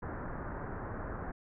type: low-pass noise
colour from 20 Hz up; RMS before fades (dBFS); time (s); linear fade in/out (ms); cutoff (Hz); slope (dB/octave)
pink; -40; 0.02-1.32; 10; 1700; 48
effects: none